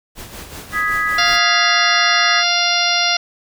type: noise with tremolo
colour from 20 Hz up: pink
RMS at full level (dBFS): -31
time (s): 0.15-1.4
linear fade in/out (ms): 50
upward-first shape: sine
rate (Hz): 5.3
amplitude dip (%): 55
type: chord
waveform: sine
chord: G# minor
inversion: second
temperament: equal with one note detuned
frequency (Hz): 1251.7 / 1661.2 / 1975.5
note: D#6 / G#6 / B6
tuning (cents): +10 / 0 / 0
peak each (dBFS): -20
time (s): 0.72-2.44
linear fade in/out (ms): 50
type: harmonic tone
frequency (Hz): 698.5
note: F5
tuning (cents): 0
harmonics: 1 / 2 / 3 / 4 / 5 / 6 / 7 / 8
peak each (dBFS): -22 / -22 / -22 / -22 / -22 / -22 / -22 / -22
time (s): 1.18-3.17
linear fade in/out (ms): 5
effects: none